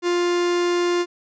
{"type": "tone", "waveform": "45% pulse", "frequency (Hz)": 350.7, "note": "F4", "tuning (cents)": 7, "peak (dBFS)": -18, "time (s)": [0.02, 1.06], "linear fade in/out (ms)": 50, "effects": ["resampled to 16000 Hz"]}